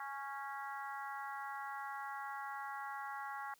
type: harmonic tone with a mistuned harmonic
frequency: 277.2 Hz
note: C#4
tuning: in tune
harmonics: 3 / 4 / 5 / 6 / 7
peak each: -45 / -47 / -49 / -51 / -52 dBFS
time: 0-3.54 s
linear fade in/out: 2 ms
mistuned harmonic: 6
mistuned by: -19 cents
effects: white hiss -69 dBFS RMS until 3.59 s